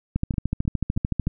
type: two click trains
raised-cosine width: 5 ms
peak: -10 / -21 dBFS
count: 16 / 4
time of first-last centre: 0.16-1.271 / 0.34-1.278 s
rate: 13.5 / 3.2 Hz
effects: none